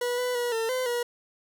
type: tone with pitch steps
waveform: 40% pulse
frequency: 487.3 / 496.9 / 483.1 / 451.5 / 511 / 480.6 Hz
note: B4 / B4 / B4 / A4 / C5 / B4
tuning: -23 / +11 / -38 / +45 / -41 / -47 cents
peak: -25 dBFS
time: 0.01-1.03 s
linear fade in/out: 5 ms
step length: 170 ms
effects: none